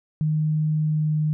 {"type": "tone with pitch glide", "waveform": "sine", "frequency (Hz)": [154.3, 153.23], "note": ["D#3", "D#3"], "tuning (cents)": [-14, -26], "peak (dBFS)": -19, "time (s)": [0.21, 1.33], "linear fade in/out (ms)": 0, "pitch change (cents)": -12, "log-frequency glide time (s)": [0.75, 1.19], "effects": []}